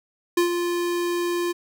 square tone with ADSR envelope, 348.5 Hz, F4, 4 cents flat, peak -16 dBFS, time 0.37-1.53 s, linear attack 6 ms, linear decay 110 ms, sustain -7 dB, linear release 20 ms, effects none

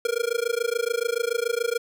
square tone with amplitude modulation, 470.6 Hz, A#4, 16 cents sharp, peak -20 dBFS, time 0.05-1.78 s, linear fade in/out 2 ms, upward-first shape sine, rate 27 Hz, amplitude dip 100%, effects none

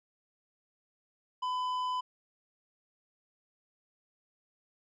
sine tone with tanh clipping, 1005 Hz, B5, 30 cents sharp, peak -32 dBFS, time 1.42-2.01 s, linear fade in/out 10 ms, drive 9 dB, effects none

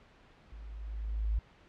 sine tone with level ramp, 53.3 Hz, G#1, 46 cents sharp, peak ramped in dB -45 to -26 dBFS, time 0.52-1.39 s, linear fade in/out 5 ms, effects pink hiss -60 dBFS RMS until 1.68 s + low-pass 3000 Hz 12 dB/octave

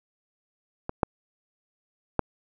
clicks, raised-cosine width 1 ms, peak -16 / -6 / -7 dBFS, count 3, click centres 0.894 / 1.032 / 2.193 s, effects none

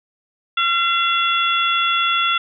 harmonic tone, 683 Hz, F5, 39 cents flat, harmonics 2 / 3 / 4 / 5, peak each -18 / -27 / -22 / -21 dBFS, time 0.57-2.38 s, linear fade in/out 5 ms, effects none

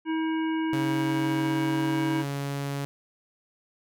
harmonic tone, 320 Hz, D#4, 49 cents sharp, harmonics 1 / 3 / 5 / 7 / 9, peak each -25 / -35 / -39 / -42 / -44 dBFS, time 0.05-2.25 s, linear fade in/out 50 ms
sawtooth tone with pitch glide, 138.59 to 140.52 Hz, C#3 to C#3, 0 to +24 cents, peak -25 dBFS, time 0.73-2.85 s, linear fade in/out 0 ms, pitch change +24 cents, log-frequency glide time 0.95-2.14 s
effects none

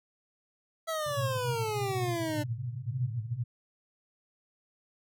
25% pulse exponential sweep, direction down, 660 to 293.7 Hz, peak -27 dBFS, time 0.87-2.44 s, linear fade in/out 20 ms
white band-pass noise, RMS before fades -35 dBFS, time 1.06-3.44 s, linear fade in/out 5 ms, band 110 to 130 Hz, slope 96 dB/octave
effects none

